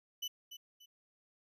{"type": "tone with echo", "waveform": "35% pulse", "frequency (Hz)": 2987, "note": "F#7", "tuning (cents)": 16, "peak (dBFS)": -35, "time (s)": [0.22, 0.28], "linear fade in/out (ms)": 10, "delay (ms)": 290, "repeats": 2, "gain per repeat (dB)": -10, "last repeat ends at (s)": 0.86, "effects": []}